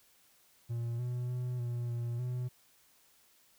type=tone with pitch steps; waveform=triangle; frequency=117.6 / 123.1 / 124.5 / 120.2 / 118.7 / 124.6 Hz; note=A#2 / B2 / B2 / B2 / A#2 / B2; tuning=+16 / -5 / +14 / -46 / +32 / +16 cents; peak=-31 dBFS; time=0.69-2.49 s; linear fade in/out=20 ms; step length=300 ms; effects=white hiss -66 dBFS RMS until 3.58 s